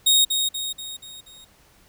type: tone with echo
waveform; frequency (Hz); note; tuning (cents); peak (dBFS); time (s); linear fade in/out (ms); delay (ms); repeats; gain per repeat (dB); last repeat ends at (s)
sawtooth; 3740; A#7; +5; -11; 0.06-0.25; 10; 240; 5; -6; 1.45
effects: pink hiss -56 dBFS RMS until 1.88 s